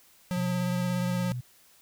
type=tone with vibrato; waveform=square; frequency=179.7 Hz; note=F3; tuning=50 cents sharp; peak=-28 dBFS; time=0.31-1.32 s; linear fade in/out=0 ms; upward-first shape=sine; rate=17 Hz; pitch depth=18 cents each way
type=tone with pitch glide; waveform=sine; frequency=130 to 124.2 Hz; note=C3 to B2; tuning=-11 to +10 cents; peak=-31 dBFS; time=0.36-1.41 s; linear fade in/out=10 ms; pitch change=-79 cents; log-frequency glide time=0.92-1.23 s
effects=white hiss -59 dBFS RMS until 1.81 s